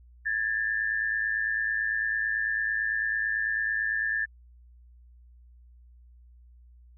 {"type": "tone pair together", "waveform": "sine", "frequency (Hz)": [1661.2, 1770.2], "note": ["G#6", "A6"], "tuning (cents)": [0, 10], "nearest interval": "minor second", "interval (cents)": 110, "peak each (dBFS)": [-30, -27], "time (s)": [0.25, 4.26], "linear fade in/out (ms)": 20, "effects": ["added 60 Hz sine -51 dBFS peak until 6.97 s"]}